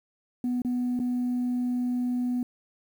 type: tone with dropouts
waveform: sine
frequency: 246.9 Hz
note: B3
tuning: in tune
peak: -23 dBFS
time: 0.44-2.43 s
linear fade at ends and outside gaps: 2 ms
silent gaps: 0.619-0.648 / 0.992-0.999 s
effects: tanh soft clip ceiling -22 dBFS + 9-bit